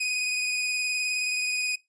sawtooth tone with vibrato, 2489 Hz, D#7, in tune, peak -22 dBFS, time 0-1.76 s, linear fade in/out 10 ms, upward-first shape square, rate 19 Hz, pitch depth 15 cents each way, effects noise-tail reverb RT60 0.2 s tail -20 dB re dry + resampled to 22050 Hz

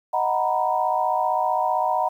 sine chord, B major seventh, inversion first, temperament equal, 622.3 / 740 / 932.3 / 987.8 Hz, D#5 / F#5 / A#5 / B5, 0 / 0 / 0 / 0 cents, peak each -27 / -23 / -24 / -27 dBFS, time 0.13-2.09 s, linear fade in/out 10 ms, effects 9-bit

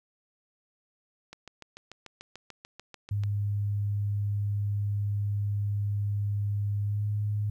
click train, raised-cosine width 0.2 ms, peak -26 dBFS, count 14, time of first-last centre 1.33-3.236 s, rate 6.82 Hz
sine tone with pitch glide, 102.3 to 104.27 Hz, G#2 to G#2, -26 to +7 cents, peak -26 dBFS, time 3.11-7.5 s, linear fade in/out 5 ms, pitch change +33 cents, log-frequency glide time 6.82-7.06 s
effects 11-bit

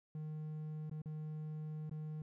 triangle tone with dropouts, 154.2 Hz, D#3, 15 cents flat, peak -39 dBFS, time 0.15-2.22 s, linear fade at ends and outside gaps 2 ms, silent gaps 0.897-0.913 / 1.018-1.058 / 1.896-1.912 s, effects none

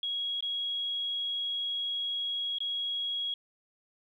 sine tone with dropouts, 3312 Hz, G#7, 5 cents flat, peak -30 dBFS, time 0.03-3.34 s, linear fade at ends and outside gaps 2 ms, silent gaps 0.407-0.425 / 2.585-2.604 s, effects 11-bit

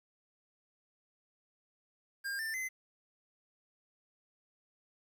square tone with pitch steps, 1607 / 1785 / 2048 Hz, G6 / A6 / C7, +43 / +24 / -38 cents, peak -36 dBFS, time 2.24-2.69 s, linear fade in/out 20 ms, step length 150 ms, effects 11-bit

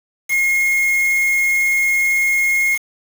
triangle tone with quantisation, 2151 Hz, C7, 47 cents sharp, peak -12 dBFS, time 0.28-2.79 s, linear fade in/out 50 ms, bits 4, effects none

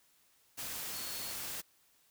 sine tone in noise, 4362 Hz, C#8, 29 cents flat, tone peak -47 dBFS, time 0.93-1.33 s, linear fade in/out 20 ms, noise white, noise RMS -41 dBFS, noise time 0.57-1.62 s, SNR -9 dB, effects white hiss -69 dBFS RMS until 2.1 s

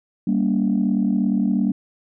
sine chord, G diminished, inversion none, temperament equal with one note detuned, 196 / 233.1 / 284.5 Hz, G3 / Bb3 / Db4, 0 / 0 / +45 cents, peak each -19 / -20 / -23 dBFS, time 0.27-1.72 s, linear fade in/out 5 ms, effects tanh soft clip ceiling -10 dBFS

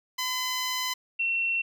10% pulse / sine tone pair in turn, 1015 / 2715 Hz, B5 / F7, +47 / -50 cents, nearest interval octave + perfect fourth, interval 1703 cents, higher second, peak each -19 / -24 dBFS, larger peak first, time 0.18-0.94 / 1.19-1.62 s, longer first, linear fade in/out 10 ms, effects none

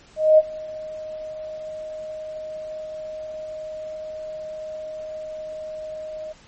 sine tone with ADSR envelope, 622.3 Hz, D#5, in tune, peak -8 dBFS, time 0.16-6.33 s, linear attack 220 ms, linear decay 36 ms, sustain -22 dB, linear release 15 ms, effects pink hiss -51 dBFS RMS until 6.47 s + MP3 32 kbps

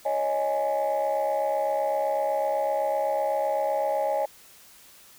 sine chord, C# suspended second, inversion none, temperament equal, 554.4 / 622.3 / 830.6 Hz, C#5 / D#5 / G#5, 0 / 0 / 0 cents, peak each -26 dBFS, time 0.05-4.26 s, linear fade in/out 10 ms, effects tanh soft clip ceiling -18 dBFS + white hiss -52 dBFS RMS until 5.18 s

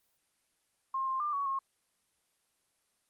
sine tone with pitch steps, 1065 / 1056 / 1194 / 1122 / 1081 Hz, C6 / C6 / D6 / C#6 / C#6, +30 / +16 / +28 / +21 / -44 cents, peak -30 dBFS, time 0.94-1.59 s, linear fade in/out 5 ms, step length 130 ms, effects white hiss -75 dBFS RMS until 3.09 s + Opus 24 kbps

